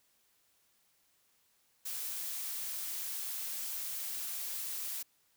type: noise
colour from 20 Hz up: blue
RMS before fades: -39 dBFS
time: 1.85-5.03 s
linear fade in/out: 10 ms
effects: white hiss -72 dBFS RMS until 5.36 s